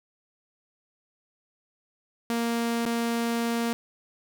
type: tone with dropouts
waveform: sawtooth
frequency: 233.1 Hz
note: A#3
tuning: in tune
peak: -21 dBFS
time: 2.3-3.73 s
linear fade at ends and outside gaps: 0 ms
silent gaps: 2.853-2.861 s
effects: none